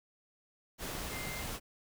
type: tone in noise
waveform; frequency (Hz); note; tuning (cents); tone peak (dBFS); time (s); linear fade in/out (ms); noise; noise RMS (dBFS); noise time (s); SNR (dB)
sine; 2093; C7; 0; -43; 1.1-1.45; 50; pink; -40; 0.78-1.6; -6
effects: none